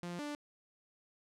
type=tone pair in turn; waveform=sawtooth; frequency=174.61 / 293.7 Hz; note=F3 / D4; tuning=0 / 0 cents; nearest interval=major sixth; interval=900 cents; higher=second; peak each=-36 / -35 dBFS; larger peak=second; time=0.03-0.19 / 0.19-0.35 s; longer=neither; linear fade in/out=0 ms; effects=low-pass 9000 Hz 12 dB/octave